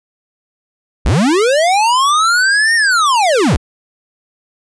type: linear two-way sweep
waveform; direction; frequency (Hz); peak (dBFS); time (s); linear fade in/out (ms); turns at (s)
square; up then down; 34.51 to 1864.7 to 34.51; -10; 1.05-3.57; 10; 2.75
effects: resampled to 22050 Hz